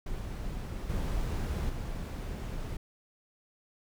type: noise with level steps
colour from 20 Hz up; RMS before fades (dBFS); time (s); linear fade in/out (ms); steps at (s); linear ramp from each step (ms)
brown; -37 / -32 / -36; 0.06-2.77; 5; 0.89 / 1.69; 5
effects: none